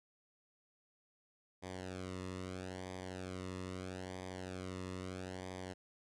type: tone with flanger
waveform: sawtooth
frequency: 92.5 Hz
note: F#2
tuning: in tune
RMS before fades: -45 dBFS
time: 1.62-5.74 s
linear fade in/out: 20 ms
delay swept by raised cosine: 0.72 to 1.3 ms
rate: 0.77 Hz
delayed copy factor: -0.8
effects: resampled to 22050 Hz